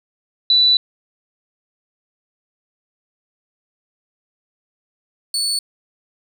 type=tone pair in turn; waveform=sine / 30% pulse; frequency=3969 / 4446 Hz; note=B7 / C#8; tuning=+8 / +4 cents; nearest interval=major second; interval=196 cents; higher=second; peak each=-10 / -15 dBFS; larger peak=first; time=0.5-0.77 / 5.34-5.59 s; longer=first; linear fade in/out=2 ms; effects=none